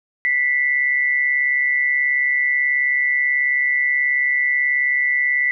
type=tone pair together; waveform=sine; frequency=1975.5 / 2114 Hz; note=B6 / C7; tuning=0 / +17 cents; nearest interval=minor second; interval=117 cents; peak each=-16 / -24 dBFS; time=0.25-5.51 s; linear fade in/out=0 ms; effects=none